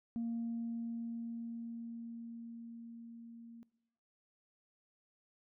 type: tone with level ramp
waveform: sine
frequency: 231.9 Hz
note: A#3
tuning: 9 cents flat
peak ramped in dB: -33 to -50 dBFS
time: 0.16-3.63 s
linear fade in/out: 0 ms
effects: noise-tail reverb RT60 0.9 s tail -22 dB re dry + tanh soft clip ceiling -32 dBFS